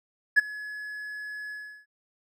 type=tone with ADSR envelope; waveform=triangle; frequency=1697 Hz; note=G#6; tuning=37 cents sharp; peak=-9 dBFS; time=0.36-1.86 s; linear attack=25 ms; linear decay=16 ms; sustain=-24 dB; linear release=350 ms; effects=tanh soft clip ceiling -11 dBFS